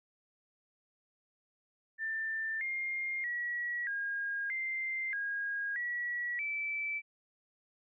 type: tone with pitch steps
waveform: sine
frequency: 1783 / 2120 / 1923 / 1626 / 2089 / 1634 / 1931 / 2318 Hz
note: A6 / C7 / B6 / G#6 / C7 / G#6 / B6 / D7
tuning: +22 / +22 / -47 / -37 / -3 / -29 / -39 / -23 cents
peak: -33 dBFS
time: 1.98-7.02 s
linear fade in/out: 50 ms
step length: 630 ms
effects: none